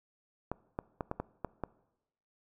clicks, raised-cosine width 1 ms, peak -20 dBFS, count 7, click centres 0.516 / 0.789 / 1.008 / 1.114 / 1.2 / 1.447 / 1.637 s, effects noise-tail reverb RT60 0.9 s tail -21 dB re dry

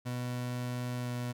30% pulse tone with pitch glide, 123.47 to 122.48 Hz, B2 to B2, 0 to -14 cents, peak -31 dBFS, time 0.05-1.33 s, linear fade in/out 20 ms, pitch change -14 cents, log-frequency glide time 0.98-1.15 s, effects none

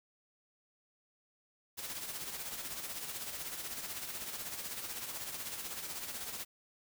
white noise with tremolo, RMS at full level -40 dBFS, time 1.77-6.45 s, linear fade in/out 20 ms, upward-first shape sine, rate 16 Hz, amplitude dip 50%, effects none

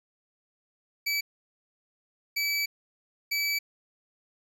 25% pulse tone bursts at uneven times, 2300 Hz, D7, 37 cents flat, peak -22 dBFS, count 3, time 1.06-1.21 / 2.36-2.66 / 3.31-3.59 s, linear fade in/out 10 ms, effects none

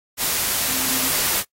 sine tone in noise, 260 Hz, C4, 11 cents flat, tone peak -31 dBFS, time 0.66-1.12 s, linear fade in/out 50 ms, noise white, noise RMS -21 dBFS, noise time 0.17-1.44 s, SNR -13 dB, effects noise-tail reverb RT60 0.1 s tail -20 dB re dry + AAC 48 kbps

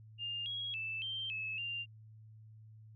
sine tone with pitch steps, 2810 / 3305 / 2640 / 3142 / 2597 / 2789 Hz, F7 / G#7 / E7 / G7 / E7 / F7, +10 / -9 / +2 / +3 / -26 / -3 cents, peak -37 dBFS, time 0.18-1.86 s, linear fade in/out 50 ms, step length 280 ms, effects added 109 Hz sine -53 dBFS peak until 2.95 s

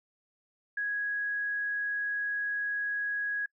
sine tone, 1661.2 Hz, G#6, in tune, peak -29 dBFS, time 0.77-3.46 s, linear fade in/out 5 ms, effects noise-tail reverb RT60 0.1 s tail -25 dB re dry

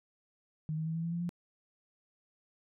sine tone with pitch steps, 155.56 / 158.55 / 161.6 / 164.71 / 167.88 / 171.12 / 174.41 Hz, D#3 / D#3 / E3 / E3 / E3 / F3 / F3, 0 / +33 / -34 / -1 / +32 / -35 / -2 cents, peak -32 dBFS, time 0.69-1.292 s, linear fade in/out 0 ms, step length 86 ms, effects none

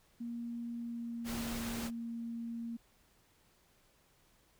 sine tone with pitch glide, 235.5 to 232.1 Hz, A#3 to A#3, +18 to -7 cents, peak -38 dBFS, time 0.2-2.77 s, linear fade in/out 10 ms, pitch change -25 cents, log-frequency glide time 0.73-1.59 s
pink noise, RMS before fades -42 dBFS, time 1.24-1.91 s, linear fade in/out 50 ms
effects pink hiss -69 dBFS RMS until 4.59 s

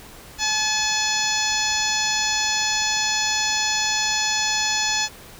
harmonic tone with a mistuned harmonic, 859 Hz, A5, 42 cents flat, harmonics 1 / 2 / 3 / 4 / 5 / 6 / 7 / 8, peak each -28 / -28 / -28 / -28 / -28 / -28 / -28 / -28 dBFS, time 0.38-5.09 s, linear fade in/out 50 ms, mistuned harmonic 3, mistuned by -16 cents, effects pink hiss -43 dBFS RMS until 5.39 s

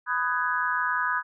sine chord, G# minor seventh, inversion first, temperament just, 996.7 / 1245.9 / 1495.1 / 1661.2 Hz, B5 / D#6 / F#6 / G#6, +16 / +2 / +18 / 0 cents, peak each -29 dBFS, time 0.06-1.23 s, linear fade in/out 50 ms, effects none

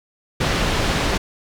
pink low-pass noise, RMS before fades -20 dBFS, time 0.4-1.18 s, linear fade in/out 10 ms, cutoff 4900 Hz, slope 12 dB/octave, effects none

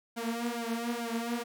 sawtooth tone with flanger, 233.9 Hz, A#3, 6 cents sharp, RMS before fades -34 dBFS, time 0.16-1.44 s, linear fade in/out 20 ms, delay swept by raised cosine 1.3 to 5.9 ms, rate 2.3 Hz, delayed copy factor +0.95, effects none

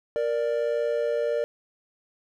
triangle tone pair together, 467.1 / 588.5 Hz, A#4 / D5, +3 / +3 cents, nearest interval major third, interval 400 cents, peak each -24 dBFS, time 0.16-1.44 s, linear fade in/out 0 ms, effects none

